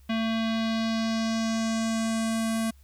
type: tone with low-pass filter sweep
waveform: square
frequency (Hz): 224.5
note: A3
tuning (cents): +35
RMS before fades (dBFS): -27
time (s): 0.09-2.71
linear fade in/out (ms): 10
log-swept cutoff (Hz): 3100 to 11000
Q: 2.2
effects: added 68 Hz sine -51 dBFS peak until 2.83 s + white hiss -65 dBFS RMS until 2.83 s